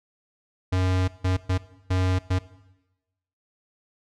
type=tone bursts at uneven times; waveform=square; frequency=92.5 Hz; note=F#2; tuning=in tune; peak=-21 dBFS; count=5; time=0.72-1.08 / 1.24-1.37 / 1.49-1.58 / 1.9-2.19 / 2.3-2.39 s; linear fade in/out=10 ms; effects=noise-tail reverb RT60 1.0 s tail -18 dB re dry + low-pass 6000 Hz 12 dB/octave